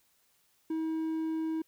triangle tone, 320 Hz, D#4, 49 cents sharp, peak -28 dBFS, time 0.7-1.62 s, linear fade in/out 5 ms, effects white hiss -70 dBFS RMS until 1.67 s

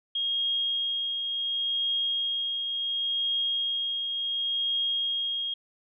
sine tone with tremolo, 3257 Hz, G#7, 34 cents flat, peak -24 dBFS, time 0.15-5.54 s, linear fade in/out 5 ms, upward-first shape triangle, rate 0.7 Hz, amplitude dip 40%, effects none

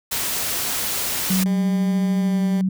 white noise, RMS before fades -24 dBFS, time 0.11-1.44 s, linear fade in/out 10 ms
sine tone with vibrato, 187.7 Hz, F#3, 25 cents sharp, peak -17 dBFS, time 1.3-2.69 s, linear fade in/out 5 ms, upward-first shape triangle, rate 17 Hz, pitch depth 18 cents each way
15% pulse tone with pitch glide, 201.3 to 197.84 Hz, G3 to G3, +46 to +16 cents, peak -24 dBFS, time 1.46-2.61 s, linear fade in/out 0 ms, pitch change -30 cents, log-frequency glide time 2.17-2.41 s
effects none

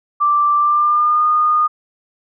sine tone with pitch glide, 1174.7 to 1224.6 Hz, D6 to D#6, 0 to -28 cents, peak -11 dBFS, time 0.2-1.68 s, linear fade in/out 20 ms, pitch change +72 cents, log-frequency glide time 0.57-1.26 s, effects none

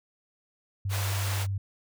sine tone with vibrato, 98 Hz, G2, in tune, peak -27 dBFS, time 0.85-1.58 s, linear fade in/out 5 ms, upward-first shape triangle, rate 14 Hz, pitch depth 10 cents each way
pink high-pass noise, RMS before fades -35 dBFS, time 0.89-1.47 s, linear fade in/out 50 ms, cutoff 600 Hz, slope 12 dB/octave
effects none

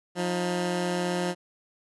15% pulse tone pair together, 177.5 / 313.6 Hz, F3 / D#4, +28 / +14 cents, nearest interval minor seventh, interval 986 cents, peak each -20 / -29 dBFS, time 0.15-1.35 s, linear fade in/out 50 ms, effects resampled to 24000 Hz

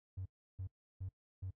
triangle tone bursts, 94 Hz, F#2, 28 cents sharp, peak -37 dBFS, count 4, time 0.17-1.508 s, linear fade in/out 10 ms, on 87 ms, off 330 ms, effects noise-tail reverb RT60 0.1 s tail -23 dB re dry + tanh soft clip ceiling -36 dBFS

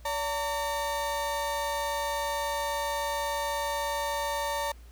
35% pulse tone pair together, 573.3 / 910 Hz, D5 / A#5, -42 / -42 cents, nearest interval minor sixth, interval 800 cents, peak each -31 / -29 dBFS, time 0.05-4.72 s, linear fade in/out 5 ms, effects added 58 Hz sine -46 dBFS peak until 4.91 s + pink hiss -60 dBFS RMS until 4.91 s

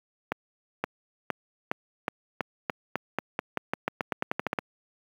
accelerating click train, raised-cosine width 0.5 ms, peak -11 dBFS, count 21, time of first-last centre 0.32-4.588 s, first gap 520 ms, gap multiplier 0.89, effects high-pass 150 Hz 12 dB/octave + 8-bit

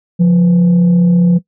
sine tone with frequency modulation, 176 Hz, F3, 14 cents sharp, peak -5 dBFS, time 0.19-1.39 s, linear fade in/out 20 ms, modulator 317 Hz, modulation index 0.22, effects noise-tail reverb RT60 0.1 s tail -19 dB re dry + tanh soft clip ceiling -1 dBFS

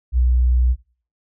sine tone, 61.74 Hz, B1, in tune, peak -13 dBFS, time 0.12-0.76 s, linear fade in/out 50 ms, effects noise-tail reverb RT60 0.4 s tail -18 dB re dry

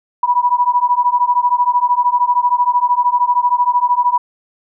sine beating tone pair, 972 / 985 Hz, B5 / B5, -28 / -5 cents, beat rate 13 Hz, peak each -14 dBFS, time 0.23-4.18 s, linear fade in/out 5 ms, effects none

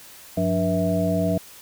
sine tone cluster, 96.5 / 179.1 / 289.9 / 483.6 / 652 Hz, G2 / F3 / D4 / B4 / E5, -27 / +44 / -22 / -36 / -19 cents, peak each -28 / -23 / -27 / -30 / -24 dBFS, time 0.37-1.38 s, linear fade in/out 5 ms, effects white hiss -45 dBFS RMS until 1.61 s

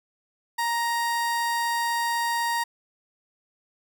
30% pulse tone, 936 Hz, A#5, 7 cents sharp, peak -21 dBFS, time 0.58-2.64 s, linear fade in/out 10 ms, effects none

